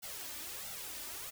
white noise with flanger, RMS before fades -44 dBFS, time 0.02-1.31 s, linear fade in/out 20 ms, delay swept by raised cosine 1.4 to 3.4 ms, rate 1.5 Hz, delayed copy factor +0.85, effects none

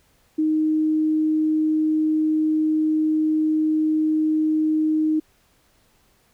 sine tone, 311.1 Hz, D#4, in tune, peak -17 dBFS, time 0.38-5.2 s, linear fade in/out 10 ms, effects pink hiss -61 dBFS RMS until 6.33 s

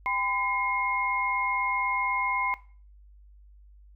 sine tone cluster, 796 / 1012 / 2148 Hz, G5 / B5 / C7, +26 / +42 / +45 cents, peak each -35 / -28 / -29 dBFS, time 0.06-2.54 s, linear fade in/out 0 ms, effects noise-tail reverb RT60 0.4 s tail -17 dB re dry + added 50 Hz sine -50 dBFS peak until 3.95 s

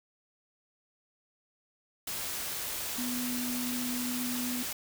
sine tone in noise, 246.9 Hz, B3, in tune, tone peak -33 dBFS, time 2.98-4.63 s, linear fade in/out 5 ms, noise white, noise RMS -36 dBFS, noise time 2.07-4.73 s, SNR 0 dB, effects none

